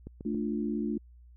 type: click train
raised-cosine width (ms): 3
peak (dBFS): -28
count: 3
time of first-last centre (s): 0.07-0.347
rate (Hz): 7.21
type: chord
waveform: sine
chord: D minor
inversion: second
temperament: equal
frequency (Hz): 220 / 293.7 / 349.2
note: A3 / D4 / F4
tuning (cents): 0 / 0 / 0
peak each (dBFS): -31 / -34 / -36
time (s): 0.25-0.98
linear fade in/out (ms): 5
effects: added 60 Hz sine -51 dBFS peak until 1.36 s